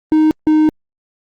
triangle tone pair in turn, 311.1 / 309.3 Hz, D#4 / D#4, 0 / -10 cents, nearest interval unison, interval 10 cents, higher first, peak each -6 dBFS, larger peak neither, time 0.12-0.31 / 0.47-0.69 s, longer second, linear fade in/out 0 ms, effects Opus 24 kbps

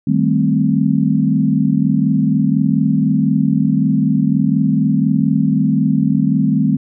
sine chord, A half-diminished seventh, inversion second, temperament equal, 155.56 / 196 / 220 / 261.6 Hz, Eb3 / G3 / A3 / C4, 0 / 0 / 0 / 0 cents, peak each -17 dBFS, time 0.07-6.77 s, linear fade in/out 5 ms, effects none

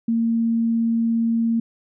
sine tone, 229.3 Hz, A#3, 28 cents flat, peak -17 dBFS, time 0.08-1.6 s, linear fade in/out 5 ms, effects none

